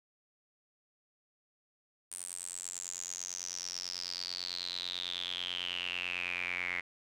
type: tone with band-pass filter sweep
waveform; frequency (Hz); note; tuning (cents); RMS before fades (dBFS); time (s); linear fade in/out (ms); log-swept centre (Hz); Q
sawtooth; 89.1; F2; +35; -39; 2.11-6.81; 10; 9200 to 2100; 9.9
effects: none